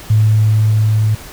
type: tone with level ramp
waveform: sine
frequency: 108.1 Hz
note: A2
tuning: 30 cents flat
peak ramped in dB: -7 to -10 dBFS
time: 0.1-1.15 s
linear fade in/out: 5 ms
effects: pink hiss -34 dBFS RMS until 1.32 s